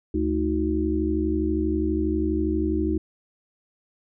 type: harmonic tone with a mistuned harmonic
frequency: 73.42 Hz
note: D2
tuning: in tune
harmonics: 1 / 3 / 4 / 5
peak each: -27 / -30 / -24 / -28 dBFS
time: 0.14-2.98 s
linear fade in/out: 5 ms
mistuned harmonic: 4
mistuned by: +120 cents
effects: none